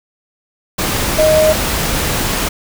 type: tone in noise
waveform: sine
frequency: 622.3 Hz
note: D#5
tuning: in tune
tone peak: -8 dBFS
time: 1.18-1.53 s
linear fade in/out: 10 ms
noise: pink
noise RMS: -17 dBFS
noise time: 0.78-2.49 s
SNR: +6 dB
effects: none